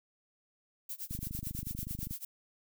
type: noise with tremolo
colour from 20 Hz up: violet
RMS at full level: -39 dBFS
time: 0.89-2.25 s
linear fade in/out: 5 ms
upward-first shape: sine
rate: 9 Hz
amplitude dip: 95%
type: click train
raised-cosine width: 5 ms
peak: -28 dBFS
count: 26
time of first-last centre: 1.11-2.11 s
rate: 25 Hz
effects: none